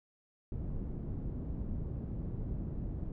pink low-pass noise, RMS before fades -38 dBFS, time 0.52-3.12 s, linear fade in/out 2 ms, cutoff 240 Hz, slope 12 dB/octave, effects none

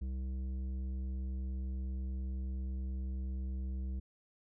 triangle tone with tanh clipping, 64.9 Hz, C2, 13 cents flat, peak -37 dBFS, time 0.01-4 s, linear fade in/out 10 ms, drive 14 dB, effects none

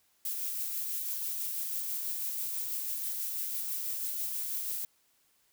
violet noise with tremolo, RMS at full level -34 dBFS, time 0.25-4.85 s, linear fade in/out 2 ms, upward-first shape sine, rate 6.1 Hz, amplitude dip 25%, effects white hiss -70 dBFS RMS until 5.52 s

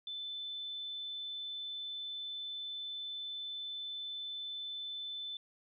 sine tone, 3520 Hz, A7, in tune, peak -39 dBFS, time 0.07-5.37 s, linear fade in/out 2 ms, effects none

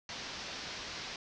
white low-pass noise, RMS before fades -43 dBFS, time 0.09-1.16 s, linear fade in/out 2 ms, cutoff 5800 Hz, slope 48 dB/octave, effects none

